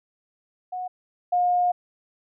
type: tone pair in turn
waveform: sine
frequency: 732 / 714.5 Hz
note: F#5 / F5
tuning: -19 / +39 cents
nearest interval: unison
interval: 42 cents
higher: first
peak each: -28 / -18 dBFS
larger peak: second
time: 0.72-0.88 / 1.32-1.72 s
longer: second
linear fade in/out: 10 ms
effects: none